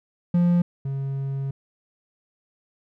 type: tone pair in turn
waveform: triangle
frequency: 174.61 / 136.65 Hz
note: F3 / C#3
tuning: 0 / -24 cents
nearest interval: major third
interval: 424 cents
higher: first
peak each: -14 / -23 dBFS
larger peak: first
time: 0.34-0.62 / 0.85-1.51 s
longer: second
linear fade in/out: 5 ms
effects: none